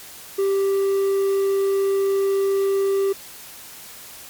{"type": "tone", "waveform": "triangle", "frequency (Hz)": 392, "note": "G4", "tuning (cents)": 0, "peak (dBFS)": -15, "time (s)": [0.38, 3.13], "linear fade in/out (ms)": 10, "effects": ["white hiss -40 dBFS RMS until 4.29 s", "MP3 96 kbps"]}